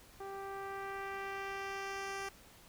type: tone with low-pass filter sweep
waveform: 10% pulse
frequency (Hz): 392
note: G4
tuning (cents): 0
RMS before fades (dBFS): -42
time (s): 0.2-2.29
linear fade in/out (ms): 5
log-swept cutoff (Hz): 800 to 8900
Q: 0.82
effects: pink hiss -59 dBFS RMS until 2.68 s